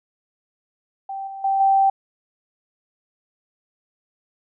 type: tone with level steps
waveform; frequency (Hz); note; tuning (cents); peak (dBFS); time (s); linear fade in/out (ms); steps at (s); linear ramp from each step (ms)
sine; 780; G5; -9; -27 / -31 / -17 / -13; 1.09-1.9; 5; 1.27 / 1.44 / 1.6; 5
effects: none